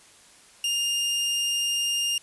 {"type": "tone", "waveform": "sawtooth", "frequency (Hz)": 2814, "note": "F7", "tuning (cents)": 12, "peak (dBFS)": -20, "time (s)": [0.64, 2.18], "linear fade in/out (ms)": 2, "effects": ["white hiss -53 dBFS RMS until 2.22 s", "resampled to 24000 Hz"]}